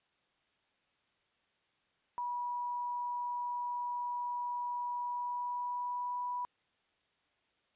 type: tone with pitch glide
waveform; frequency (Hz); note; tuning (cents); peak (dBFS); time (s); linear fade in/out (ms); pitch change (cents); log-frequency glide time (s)
sine; 972 to 982.2; B5 to B5; -28 to -10; -34; 2.18-6.45; 0; +18; 4.99-6.21
effects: white hiss -75 dBFS RMS until 7.75 s + resampled to 8000 Hz